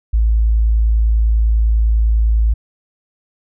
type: tone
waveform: sine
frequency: 55 Hz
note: A1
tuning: in tune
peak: -10 dBFS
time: 0.13-2.54 s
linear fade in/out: 10 ms
effects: none